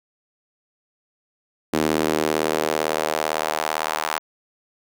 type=tone with high-pass filter sweep; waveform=sawtooth; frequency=77.8 Hz; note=D#2; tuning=in tune; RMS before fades=-23 dBFS; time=1.73-4.19 s; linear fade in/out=10 ms; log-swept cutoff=290 to 960 Hz; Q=1.6; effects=none